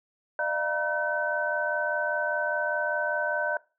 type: tone cluster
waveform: sine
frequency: 602 / 687 / 953 / 1523 Hz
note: D5 / F5 / A#5 / F#6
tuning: +43 / -29 / +38 / +50 cents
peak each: -30 / -35 / -33 / -28 dBFS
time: 0.39-3.57 s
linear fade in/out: 2 ms
effects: noise-tail reverb RT60 0.3 s tail -20 dB re dry